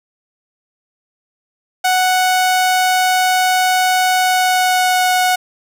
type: tone with pitch glide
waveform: sawtooth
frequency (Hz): 740 to 734.9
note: F#5 to F#5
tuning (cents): 0 to -12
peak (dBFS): -8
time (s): 1.84-5.36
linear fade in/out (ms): 10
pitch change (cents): -12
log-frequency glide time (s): 4.17-5.12
effects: none